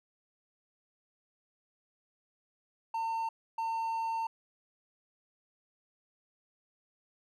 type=tone bursts at uneven times; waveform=triangle; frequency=905 Hz; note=A5; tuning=48 cents sharp; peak=-29 dBFS; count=2; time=2.94-3.29 / 3.58-4.27 s; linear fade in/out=5 ms; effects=none